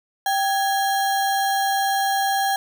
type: tone with sample-and-hold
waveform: sine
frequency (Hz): 784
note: G5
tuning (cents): 0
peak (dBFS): -18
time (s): 0.26-2.56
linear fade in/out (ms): 2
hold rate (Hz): 2450
effects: none